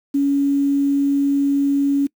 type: tone with quantisation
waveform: sine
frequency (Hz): 280.2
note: C#4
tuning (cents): +19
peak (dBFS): -14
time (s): 0.14-2.07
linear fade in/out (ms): 10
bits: 7
effects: noise-tail reverb RT60 0.1 s tail -24 dB re dry